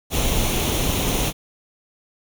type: noise with comb filter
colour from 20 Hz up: pink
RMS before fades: -21 dBFS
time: 0.1-1.33 s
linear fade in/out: 50 ms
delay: 0.31 ms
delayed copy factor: +0.55
effects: none